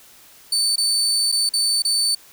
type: tone with dropouts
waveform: 30% pulse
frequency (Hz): 4528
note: C#8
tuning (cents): +36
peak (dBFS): -14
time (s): 0.52-2.15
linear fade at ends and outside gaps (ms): 5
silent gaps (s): 0.759-0.779 / 1.318-1.323 / 1.492-1.536 / 1.822-1.849
effects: white hiss -48 dBFS RMS until 2.32 s